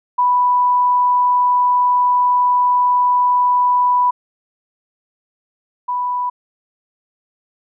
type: tone pair in turn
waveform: sine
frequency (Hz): 987.8 / 987.8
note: B5 / B5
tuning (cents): 0 / 0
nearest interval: unison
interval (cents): 0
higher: neither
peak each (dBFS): -11 / -17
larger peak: first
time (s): 0.18-4.11 / 5.88-6.3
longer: first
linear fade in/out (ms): 10
effects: none